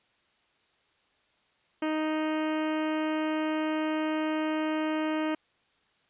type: harmonic tone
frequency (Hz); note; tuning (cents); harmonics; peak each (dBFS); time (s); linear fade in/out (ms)
311.1; D#4; 0; 1 / 2 / 3 / 4 / 5 / 6 / 7 / 8 / 9 / 10; -28 / -34 / -38 / -40 / -42 / -44 / -45 / -46 / -47 / -48; 1.82-5.35; 5
effects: white hiss -68 dBFS RMS until 6.09 s + resampled to 8000 Hz